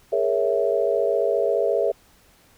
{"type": "chord", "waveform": "sine", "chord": "A# half-diminished seventh", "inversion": "third", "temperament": "equal with one note detuned", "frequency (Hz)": [411.7, 466.2, 554.4, 659.3], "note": ["G#4", "A#4", "C#5", "E5"], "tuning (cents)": [-15, 0, 0, 0], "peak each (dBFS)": -24, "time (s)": [0.12, 1.92], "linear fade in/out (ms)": 10, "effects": ["pink hiss -56 dBFS RMS until 2.57 s"]}